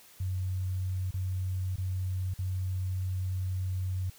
sine tone with dropouts, 93 Hz, F#2, 9 cents sharp, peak -29 dBFS, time 0.2-4.1 s, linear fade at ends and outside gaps 5 ms, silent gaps 1.109-1.14 / 1.76-1.781 / 2.339-2.388 s, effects white hiss -56 dBFS RMS until 4.18 s

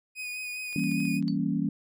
40% pulse tone with vibrato, 2485 Hz, D#7, 3 cents flat, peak -33 dBFS, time 0.15-1.21 s, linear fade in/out 50 ms, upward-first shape sine, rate 4.9 Hz, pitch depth 20 cents each way
clicks, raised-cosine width 0.2 ms, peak -34 dBFS, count 8, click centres 0.728 / 0.794 / 0.839 / 0.915 / 1.003 / 1.053 / 1.226 / 1.281 s
sine chord, E diminished seventh, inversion none, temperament equal, 164.81 / 196 / 233.1 / 277.2 Hz, E3 / G3 / Bb3 / Db4, 0 / 0 / 0 / 0 cents, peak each -31 / -30 / -31 / -30 dBFS, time 0.76-1.69 s, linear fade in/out 2 ms
sine tone with exponential decay, 4493 Hz, C#8, 23 cents sharp, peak -35 dBFS, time 1.28-1.37 s, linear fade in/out 0 ms, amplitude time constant 19 ms
effects none

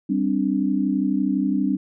sine chord, G suspended fourth, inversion none, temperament equal, 196 / 261.6 / 293.7 Hz, G3 / C4 / D4, 0 / 0 / 0 cents, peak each -23 dBFS, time 0.09-1.77 s, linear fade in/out 10 ms, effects none

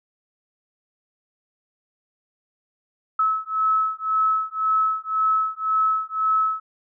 sine beating tone pair, 1295 / 1296.9 Hz, E6 / E6, -31 / -29 cents, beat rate 1.9 Hz, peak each -22 / -22 dBFS, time 3.19-6.6 s, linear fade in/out 5 ms, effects none

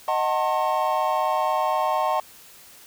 triangle chord, D# diminished seventh, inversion none, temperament just, 622.3 / 746.7 / 896 / 1075.3 Hz, D#5 / F#5 / A5 / C6, 0 / +16 / +31 / +47 cents, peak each -24 dBFS, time 0.08-2.2 s, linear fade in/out 2 ms, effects white hiss -48 dBFS RMS until 2.86 s

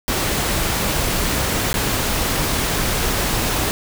pink noise with dropouts, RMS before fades -20 dBFS, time 0.08-3.71 s, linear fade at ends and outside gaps 0 ms, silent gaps 1.73-1.741 s, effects none

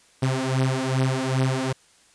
sawtooth beating tone pair, 130 / 132.5 Hz, C3 / C3, -11 / +22 cents, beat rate 2.5 Hz, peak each -20 / -20 dBFS, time 0.22-1.73 s, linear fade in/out 10 ms, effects white hiss -57 dBFS RMS until 2.14 s + resampled to 22050 Hz

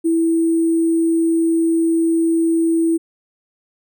sine tone with sample-and-hold, 329.6 Hz, E4, in tune, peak -13 dBFS, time 0.04-2.98 s, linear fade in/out 20 ms, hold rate 8820 Hz, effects none

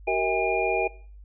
sine tone cluster, 380.8 / 466.1 / 645 / 810 / 2418 Hz, F#4 / A#4 / E5 / G#5 / D7, +50 / 0 / -38 / -43 / +50 cents, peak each -28 dBFS, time 0.07-0.88 s, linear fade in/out 10 ms, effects noise-tail reverb RT60 0.5 s tail -22 dB re dry + added 50 Hz sine -43 dBFS peak until 1.24 s

